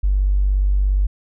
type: tone with tanh clipping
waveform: triangle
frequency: 48.58 Hz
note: G1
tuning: 15 cents flat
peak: -13 dBFS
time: 0.03-1.07 s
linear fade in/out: 10 ms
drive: 2 dB
effects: none